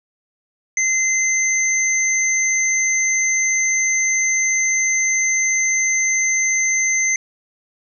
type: tone pair together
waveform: sine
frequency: 2068 / 6197 Hz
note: C7 / G8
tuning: -21 / -21 cents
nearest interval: octave + perfect fifth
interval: 1900 cents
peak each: -18 dBFS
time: 0.77-7.16 s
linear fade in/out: 2 ms
effects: none